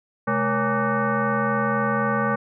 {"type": "tone with frequency modulation", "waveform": "sine", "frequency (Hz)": 474.1, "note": "A#4", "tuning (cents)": 29, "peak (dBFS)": -19, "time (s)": [0.27, 2.36], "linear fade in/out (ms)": 10, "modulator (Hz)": 344, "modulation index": 3.2, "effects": []}